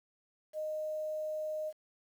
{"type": "tone with quantisation", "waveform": "sine", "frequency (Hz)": 618, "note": "D#5", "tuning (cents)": -12, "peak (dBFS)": -34, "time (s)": [0.53, 1.73], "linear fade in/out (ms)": 50, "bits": 10, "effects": []}